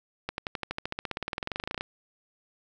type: accelerating click train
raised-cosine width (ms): 0.3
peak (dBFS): -15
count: 28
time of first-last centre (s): 0.29-1.809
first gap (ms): 91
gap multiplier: 0.96
effects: none